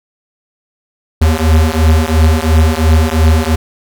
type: beating tone pair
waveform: square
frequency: 77.78 / 80.68 Hz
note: D#2 / E2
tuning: 0 / -37 cents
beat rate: 2.9 Hz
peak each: -11 dBFS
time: 1.21-3.56 s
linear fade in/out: 10 ms
effects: none